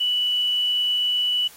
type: tone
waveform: sine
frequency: 2960 Hz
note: F#7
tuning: in tune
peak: -19 dBFS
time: 0-1.48 s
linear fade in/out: 10 ms
effects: white hiss -47 dBFS RMS until 1.56 s + AAC 48 kbps